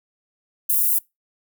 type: high-pass noise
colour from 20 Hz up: pink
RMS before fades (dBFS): -19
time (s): 0.69-0.99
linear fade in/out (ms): 10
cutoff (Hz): 12000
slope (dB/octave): 24
effects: noise-tail reverb RT60 0.2 s tail -24 dB re dry